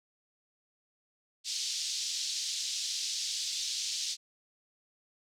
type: band-pass noise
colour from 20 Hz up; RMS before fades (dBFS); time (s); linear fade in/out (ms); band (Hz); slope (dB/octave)
pink; -35; 1.44-4.17; 50; 3800 to 6600; 24
effects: none